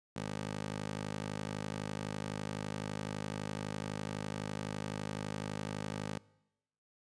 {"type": "tone with high-pass filter", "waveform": "15% pulse", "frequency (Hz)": 51.91, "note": "G#1", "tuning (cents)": 0, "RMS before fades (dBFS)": -40, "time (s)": [0.16, 6.18], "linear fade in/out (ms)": 5, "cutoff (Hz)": 180, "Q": 0.78, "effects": ["noise-tail reverb RT60 0.9 s tail -23 dB re dry", "resampled to 22050 Hz"]}